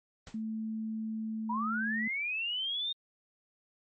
pink noise with exponential decay, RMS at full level -45 dBFS, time 0.27-0.43 s, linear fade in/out 1 ms, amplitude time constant 34 ms
sine tone, 220 Hz, A3, in tune, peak -33 dBFS, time 0.34-2.08 s, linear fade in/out 5 ms
sine linear sweep, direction up, 920 to 3700 Hz, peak -31 dBFS, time 1.49-2.93 s, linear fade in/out 10 ms
effects MP3 32 kbps

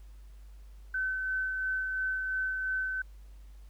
sine tone with tremolo, 1525 Hz, G6, 48 cents flat, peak -28 dBFS, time 0.94-3.02 s, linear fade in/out 5 ms, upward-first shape sine, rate 2.9 Hz, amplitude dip 30%, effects added 50 Hz sine -47 dBFS peak until 3.69 s + pink hiss -67 dBFS RMS until 3.69 s

